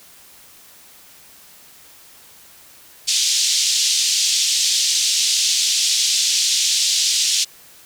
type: band-pass noise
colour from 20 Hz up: white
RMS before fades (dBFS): -18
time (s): 3.07-7.45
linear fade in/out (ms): 20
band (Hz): 3200 to 6900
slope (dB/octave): 24
effects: white hiss -46 dBFS RMS until 7.85 s